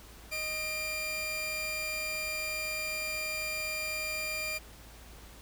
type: tone pair together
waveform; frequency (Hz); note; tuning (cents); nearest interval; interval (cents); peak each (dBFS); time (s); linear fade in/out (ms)
sawtooth; 622.3 / 2392; D#5 / D7; 0 / +31; octave + major seventh; 2331; -37 / -30; 0.31-4.59; 20
effects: added 55 Hz sine -52 dBFS peak until 5.41 s + pink hiss -53 dBFS RMS until 5.41 s